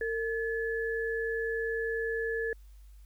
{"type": "tone pair together", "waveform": "sine", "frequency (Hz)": [455, 1717.9], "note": ["A#4", "A6"], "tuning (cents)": [-42, -42], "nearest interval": "octave + major seventh", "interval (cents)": 2300, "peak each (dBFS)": [-31, -34], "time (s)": [0.01, 2.53], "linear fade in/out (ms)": 2, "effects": ["added 50 Hz sine -49 dBFS peak until 3.05 s", "white hiss -69 dBFS RMS until 3.05 s"]}